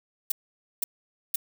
violet noise bursts, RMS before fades -25 dBFS, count 3, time 0.3-1.36 s, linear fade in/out 5 ms, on 20 ms, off 500 ms, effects none

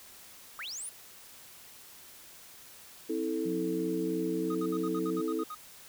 sine linear sweep, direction up, 1132 to 10320 Hz, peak -37 dBFS, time 0.59-0.89 s, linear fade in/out 0 ms
sine chord, A minor, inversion first, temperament equal with one note detuned, 261.6 / 324.7 / 440 Hz, C4 / E4 / A4, 0 / -26 / 0 cents, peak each -37 / -32 / -34 dBFS, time 3.09-5.44 s, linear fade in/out 10 ms
sine tone with pitch glide, 178.5 to 180.68 Hz, F3 to F#3, +38 to -41 cents, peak -37 dBFS, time 3.45-5.21 s, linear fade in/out 10 ms, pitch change +21 cents, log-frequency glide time 4.3-4.63 s
triangle tone bursts, 1244.5 Hz, D#6, in tune, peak -36 dBFS, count 10, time 4.5-5.548 s, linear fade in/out 5 ms, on 49 ms, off 62 ms
effects white hiss -52 dBFS RMS until 5.88 s

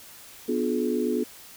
sine chord, B diminished seventh, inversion none, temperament just, 246.9 / 296.3 / 355.6 / 426.7 Hz, B3 / D4 / F4 / Ab4, 0 / +15 / +31 / +47 cents, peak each -27 / -31 / -29 / -28 dBFS, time 0.48-1.24 s, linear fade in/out 10 ms, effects white hiss -47 dBFS RMS until 1.56 s

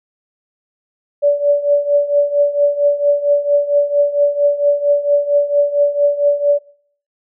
sine tone with tremolo, 577 Hz, D5, 31 cents flat, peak -7 dBFS, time 1.22-6.59 s, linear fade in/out 20 ms, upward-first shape triangle, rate 4.4 Hz, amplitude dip 85%, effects noise-tail reverb RT60 0.5 s tail -18 dB re dry

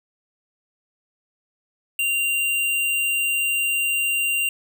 sine tone with sample-and-hold, 2777 Hz, F7, 10 cents flat, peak -19 dBFS, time 1.99-4.49 s, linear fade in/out 2 ms, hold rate 11025 Hz, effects none

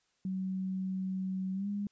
sine tone with pitch glide, 188.5 to 203.2 Hz, F#3 to G#3, +32 to -38 cents, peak -32 dBFS, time 0.25-1.87 s, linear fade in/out 2 ms, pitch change +130 cents, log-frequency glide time 1.53-1.68 s, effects white hiss -75 dBFS RMS until 1.91 s + resampled to 16000 Hz

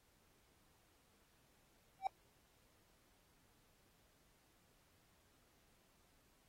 triangle tone with exponential growth, 771 Hz, G5, 29 cents flat, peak -29 dBFS, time 1.99-2.07 s, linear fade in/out 2 ms, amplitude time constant 17 ms, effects pink hiss -74 dBFS RMS until 6.48 s + AAC 48 kbps

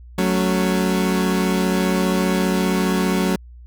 30% pulse chord, F# minor, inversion none, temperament equal, 185 / 220 / 277.2 Hz, F#3 / A3 / C#4, 0 / 0 / 0 cents, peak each -16 / -21 / -22 dBFS, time 0.18-3.36 s, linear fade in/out 5 ms, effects added 60 Hz sine -38 dBFS peak until 3.66 s

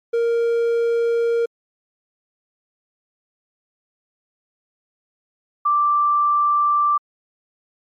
triangle / sine tone pair in turn, 466.2 / 1174.8 Hz, A#4 / D6, 0 / 0 cents, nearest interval octave + major third, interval 1600 cents, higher second, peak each -14 dBFS, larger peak neither, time 0.13-1.46 / 5.65-6.98 s, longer neither, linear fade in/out 10 ms, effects MP3 64 kbps

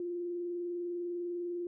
sine tone with vibrato, 349.2 Hz, F4, in tune, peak -34 dBFS, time 0-1.67 s, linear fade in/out 2 ms, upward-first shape square, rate 20 Hz, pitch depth 24 cents each way, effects none

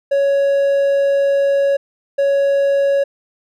triangle tone pair in turn, 557 / 557 Hz, C#5 / C#5, +8 / +8 cents, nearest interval unison, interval 0 cents, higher neither, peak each -10 dBFS, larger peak neither, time 0.11-1.77 / 2.18-3.04 s, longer first, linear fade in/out 10 ms, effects none

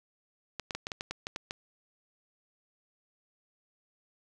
clicks, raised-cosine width 0.2 ms, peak -18 dBFS, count 10, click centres 0.597 / 0.708 / 0.75 / 0.869 / 0.918 / 1.009 / 1.11 / 1.269 / 1.361 / 1.509 s, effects none

